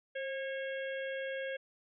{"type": "harmonic tone with a mistuned harmonic", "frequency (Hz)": 545, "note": "C#5", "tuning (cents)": -29, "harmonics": [1, 3, 4, 5, 6], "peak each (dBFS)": [-37, -42, -48, -51, -51], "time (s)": [0.15, 1.57], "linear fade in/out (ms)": 10, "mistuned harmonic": 1, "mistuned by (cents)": -35, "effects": []}